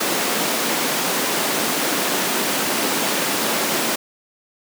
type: high-pass noise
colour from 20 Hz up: pink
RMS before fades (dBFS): -21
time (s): 0-3.96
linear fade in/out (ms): 10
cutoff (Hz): 210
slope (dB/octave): 24
effects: none